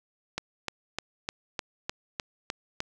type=click train; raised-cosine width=0.2 ms; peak=-13 dBFS; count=9; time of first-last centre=0.38-2.804 s; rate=3.3 Hz; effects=none